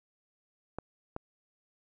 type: clicks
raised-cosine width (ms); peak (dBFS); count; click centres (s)
1; -22; 2; 0.786 / 1.164
effects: none